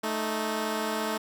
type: tone pair together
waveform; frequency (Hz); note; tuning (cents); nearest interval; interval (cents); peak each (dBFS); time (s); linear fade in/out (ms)
10% pulse; 218.9 / 311.1; A3 / D#4; -9 / 0; tritone; 609; -21 / -25; 0.03-1.18; 10
effects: none